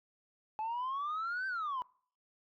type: exponential two-way sweep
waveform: sine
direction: up then down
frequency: 856 to 1568 to 975 Hz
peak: -32 dBFS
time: 0.59-1.82 s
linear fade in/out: 0 ms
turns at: 1.47 s
effects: noise-tail reverb RT60 0.5 s tail -25 dB re dry + tanh soft clip ceiling -32 dBFS